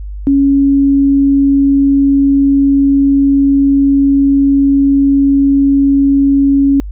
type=tone; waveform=sine; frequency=277.2 Hz; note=C#4; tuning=in tune; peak=-6 dBFS; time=0.27-6.8 s; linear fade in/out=0 ms; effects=added 50 Hz sine -21 dBFS peak until 6.91 s